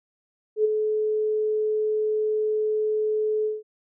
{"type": "tone with ADSR envelope", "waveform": "sine", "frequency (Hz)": 429.5, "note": "A4", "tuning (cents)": -42, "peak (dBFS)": -15, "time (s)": [0.56, 3.63], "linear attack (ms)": 87, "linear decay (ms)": 15, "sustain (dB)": -6, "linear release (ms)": 180, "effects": []}